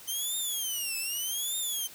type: tone with vibrato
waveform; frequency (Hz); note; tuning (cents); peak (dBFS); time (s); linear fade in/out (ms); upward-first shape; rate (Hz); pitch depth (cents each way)
10% pulse; 3091; G7; -25; -23; 0.07-1.88; 20; triangle; 0.83; 300
effects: white hiss -49 dBFS RMS until 1.94 s